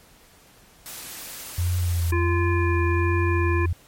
white noise, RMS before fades -37 dBFS, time 0.86-2.11 s, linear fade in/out 0 ms
sine tone with vibrato, 86.8 Hz, F2, 10 cents flat, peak -20 dBFS, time 1.58-3.73 s, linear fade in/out 5 ms, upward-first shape triangle, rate 1.4 Hz, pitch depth 52 cents each way
harmonic tone, 345 Hz, F4, 21 cents flat, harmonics 1 / 3 / 5 / 7, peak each -24 / -29 / -31 / -32 dBFS, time 2.12-3.66 s, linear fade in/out 5 ms
effects pink hiss -53 dBFS RMS until 3.87 s + MP3 64 kbps

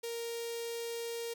sawtooth tone with notch filter, 466.2 Hz, A#4, in tune, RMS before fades -39 dBFS, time 0.03-1.34 s, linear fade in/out 10 ms, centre 1200 Hz, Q 0.54, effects none

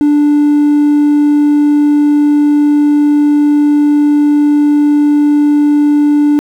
triangle tone, 293.7 Hz, D4, in tune, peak -3 dBFS, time 0.01-6.39 s, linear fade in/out 0 ms, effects tanh soft clip ceiling 0 dBFS + 7-bit

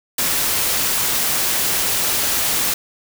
white noise, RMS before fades -19 dBFS, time 0.18-2.74 s, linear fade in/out 5 ms, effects none

